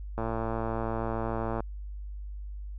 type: click train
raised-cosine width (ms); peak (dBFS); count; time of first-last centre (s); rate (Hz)
1; -18; 162; 0.18-1.605; 113
effects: added 50 Hz sine -36 dBFS peak until 2.78 s